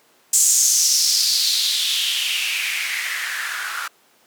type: noise with band-pass filter sweep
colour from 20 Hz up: blue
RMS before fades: -20 dBFS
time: 0.33-3.88 s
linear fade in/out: 5 ms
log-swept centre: 7500 to 1300 Hz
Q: 4.4
effects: pink hiss -56 dBFS RMS until 4.26 s + high-pass 300 Hz 12 dB/octave